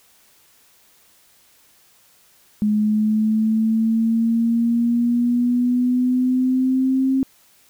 sine exponential sweep, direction up, 210 to 266.9 Hz, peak -15 dBFS, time 2.62-7.23 s, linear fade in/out 0 ms, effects white hiss -55 dBFS RMS until 7.69 s

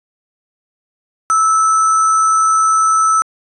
sine tone with sample-and-hold, 1311 Hz, E6, 10 cents flat, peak -9 dBFS, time 1.3-3.22 s, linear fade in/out 0 ms, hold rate 7350 Hz, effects resampled to 22050 Hz

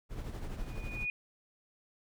brown noise with tremolo, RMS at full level -37 dBFS, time 0.09-1.07 s, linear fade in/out 50 ms, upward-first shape triangle, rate 12 Hz, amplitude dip 55%
sine tone with exponential growth, 2461 Hz, D#7, 20 cents flat, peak -30 dBFS, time 0.54-1.1 s, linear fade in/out 1 ms, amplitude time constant 120 ms
effects none

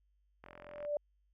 click train, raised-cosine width 0.5 ms, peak -35 dBFS, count 19, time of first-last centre 0.44-0.85 s, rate 43.9 Hz
sine tone with exponential growth, 587.3 Hz, D5, in tune, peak -29 dBFS, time 0.46-0.97 s, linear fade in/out 2 ms, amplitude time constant 110 ms
effects added 50 Hz sine -70 dBFS peak until 1.33 s

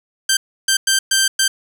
10% pulse tone bursts at uneven times, 1568 Hz, G6, in tune, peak -4 dBFS, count 5, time 0.29-0.37 / 0.68-0.77 / 0.87-0.99 / 1.11-1.28 / 1.39-1.48 s, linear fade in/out 5 ms, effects none

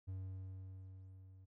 triangle tone with level ramp, 94.4 Hz, F#2, 35 cents sharp, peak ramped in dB -39 to -55 dBFS, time 0.07-1.46 s, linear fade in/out 20 ms, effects none

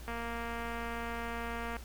click train, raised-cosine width 0.5 ms, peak -25 dBFS, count 394, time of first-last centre 0.08-1.767 s, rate 233 Hz, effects added 59 Hz sine -44 dBFS peak until 1.84 s + pink hiss -53 dBFS RMS until 1.84 s

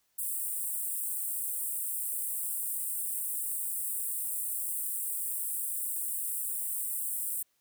pink high-pass noise, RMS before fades -34 dBFS, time 0.18-7.43 s, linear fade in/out 10 ms, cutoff 8100 Hz, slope 96 dB/octave, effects white hiss -74 dBFS RMS until 7.6 s

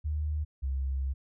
sine tone pair in turn, 75.7 / 67.04 Hz, D#2 / C2, -47 / +43 cents, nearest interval major second, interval 210 cents, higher first, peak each -28 dBFS, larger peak neither, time 0.04-0.45 / 0.62-1.14 s, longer second, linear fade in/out 20 ms, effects none

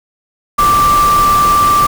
sine tone in noise, 1174.7 Hz, D6, in tune, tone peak -7 dBFS, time 0.58-1.87 s, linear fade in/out 10 ms, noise pink, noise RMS -19 dBFS, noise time 0.58-1.87 s, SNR +9 dB, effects none

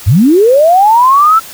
sine linear sweep, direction up, 77.78 to 1347 Hz, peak -3 dBFS, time 0.06-1.4 s, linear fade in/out 20 ms, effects white hiss -30 dBFS RMS until 1.53 s

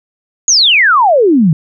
sine exponential sweep, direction down, 6820 to 146.83 Hz, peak -5 dBFS, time 0.48-1.53 s, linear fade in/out 2 ms, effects none

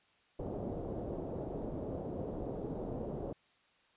white low-pass noise, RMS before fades -40 dBFS, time 0.39-3.33 s, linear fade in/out 5 ms, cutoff 570 Hz, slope 24 dB/octave, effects white hiss -69 dBFS RMS until 3.96 s + resampled to 8000 Hz

